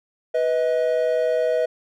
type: tone pair together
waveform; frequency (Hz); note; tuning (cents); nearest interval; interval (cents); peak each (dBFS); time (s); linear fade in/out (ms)
triangle; 493.4 / 633; B4 / D#5; -2 / +30; major third; 432; -19 / -19; 0.34-1.66; 10
effects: none